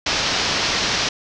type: low-pass noise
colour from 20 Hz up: white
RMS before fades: -21 dBFS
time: 0.06-1.09 s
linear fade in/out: 5 ms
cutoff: 5900 Hz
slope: 48 dB/octave
effects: none